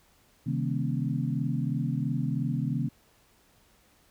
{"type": "tone cluster", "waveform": "sine", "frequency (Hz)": [133.8, 156.8, 199.6, 235.2, 274], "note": ["C3", "D#3", "G3", "A#3", "C#4"], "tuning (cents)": [39, 14, 32, 16, -20], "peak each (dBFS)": [-30, -31, -38, -33, -36], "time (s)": [0.46, 2.89], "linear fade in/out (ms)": 10, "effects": ["pink hiss -63 dBFS RMS until 4.1 s"]}